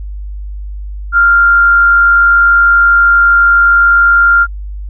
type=tone with frequency modulation; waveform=sine; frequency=1394 Hz; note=F6; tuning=4 cents flat; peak=-4 dBFS; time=1.12-4.47 s; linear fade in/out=50 ms; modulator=67.4 Hz; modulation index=0.27; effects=added 50 Hz sine -20 dBFS peak until 4.89 s